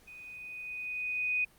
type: tone with level ramp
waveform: sine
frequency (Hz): 2489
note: D#7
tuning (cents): 0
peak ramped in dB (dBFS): -47 to -26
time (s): 0.07-1.45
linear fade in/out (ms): 10
effects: pink hiss -62 dBFS RMS until 1.58 s + Opus 48 kbps